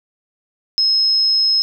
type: tone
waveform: sine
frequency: 5160 Hz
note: E8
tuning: 38 cents flat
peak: -12 dBFS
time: 0.78-1.62 s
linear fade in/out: 0 ms
effects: none

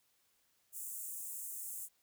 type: high-pass noise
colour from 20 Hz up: pink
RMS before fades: -44 dBFS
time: 0.72-1.89 s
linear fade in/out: 50 ms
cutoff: 7300 Hz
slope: 48 dB/octave
effects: white hiss -75 dBFS RMS until 2.02 s

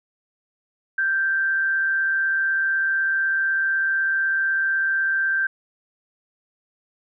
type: tone with amplitude modulation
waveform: sine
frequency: 1568 Hz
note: G6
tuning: in tune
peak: -17 dBFS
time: 0.98-5.47 s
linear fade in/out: 5 ms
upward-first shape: sine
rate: 156 Hz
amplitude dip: 35%
effects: none

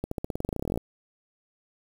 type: accelerating click train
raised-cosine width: 2 ms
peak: -16 dBFS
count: 20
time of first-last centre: 0.04-0.775 s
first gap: 74 ms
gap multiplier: 0.92
effects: 7-bit

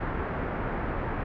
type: low-pass noise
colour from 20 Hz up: pink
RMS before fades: -31 dBFS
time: 0-1.24 s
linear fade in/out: 10 ms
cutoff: 1800 Hz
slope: 24 dB/octave
effects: none

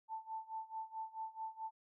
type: tone with tremolo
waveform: sine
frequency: 885 Hz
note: A5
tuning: 10 cents sharp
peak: -39 dBFS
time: 0.08-1.71 s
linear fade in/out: 50 ms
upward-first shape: sine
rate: 4.6 Hz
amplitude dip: 90%
effects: none

